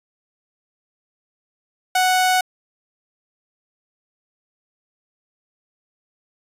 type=tone; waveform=sawtooth; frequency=740 Hz; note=F#5; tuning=in tune; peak=-11 dBFS; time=1.95-2.41 s; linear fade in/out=5 ms; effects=resampled to 32000 Hz